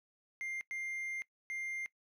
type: tone bursts at uneven times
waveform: triangle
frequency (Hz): 2100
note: C7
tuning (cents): +6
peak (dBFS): -36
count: 3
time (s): 0.41-0.61 / 0.71-1.22 / 1.5-1.86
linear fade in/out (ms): 0
effects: noise-tail reverb RT60 0.1 s tail -20 dB re dry